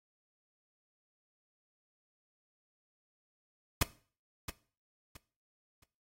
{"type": "noise with echo", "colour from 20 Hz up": "pink", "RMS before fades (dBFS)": -25, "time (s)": [3.81, 3.83], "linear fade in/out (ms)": 5, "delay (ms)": 670, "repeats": 3, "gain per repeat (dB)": -12, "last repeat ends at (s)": 5.84, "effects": ["noise-tail reverb RT60 0.4 s tail -19 dB re dry", "AAC 48 kbps"]}